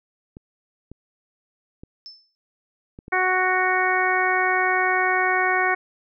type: clicks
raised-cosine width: 3 ms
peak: -26 dBFS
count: 5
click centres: 0.369 / 0.916 / 1.835 / 2.989 / 3.081 s
type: tone with exponential decay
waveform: sine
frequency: 5274 Hz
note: E8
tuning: in tune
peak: -34 dBFS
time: 2.06-2.35 s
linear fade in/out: 0 ms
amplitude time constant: 61 ms
type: harmonic tone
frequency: 370 Hz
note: F#4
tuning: in tune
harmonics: 1 / 2 / 3 / 4 / 5 / 6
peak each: -27 / -24 / -26 / -25 / -24 / -26 dBFS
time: 3.12-5.75 s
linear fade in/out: 10 ms
effects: none